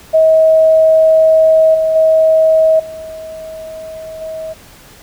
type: tone with level steps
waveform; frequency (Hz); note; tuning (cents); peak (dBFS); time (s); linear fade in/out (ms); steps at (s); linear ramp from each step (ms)
sine; 638; D#5; +43; -5 / -10 / -6 / -25 / -21; 0.13-4.54; 20; 1.74 / 1.95 / 2.79 / 4.21; 10
effects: pink hiss -40 dBFS RMS until 5.02 s